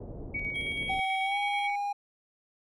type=low-pass noise; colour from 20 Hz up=pink; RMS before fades=-41 dBFS; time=0-1 s; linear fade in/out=5 ms; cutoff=600 Hz; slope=24 dB/octave
type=tone with tremolo; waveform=sine; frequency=2251 Hz; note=C#7; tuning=26 cents sharp; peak=-30 dBFS; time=0.34-1.76 s; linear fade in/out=10 ms; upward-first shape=square; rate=9.2 Hz; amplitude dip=35%
type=tone; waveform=triangle; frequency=3259 Hz; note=G#7; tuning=33 cents flat; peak=-37 dBFS; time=0.54-1.68 s; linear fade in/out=20 ms
type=tone with pitch glide; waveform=triangle; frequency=768 to 812.3 Hz; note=G5 to G#5; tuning=-36 to -39 cents; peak=-27 dBFS; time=0.89-1.93 s; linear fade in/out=10 ms; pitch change=+97 cents; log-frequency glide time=1.23-1.38 s
effects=none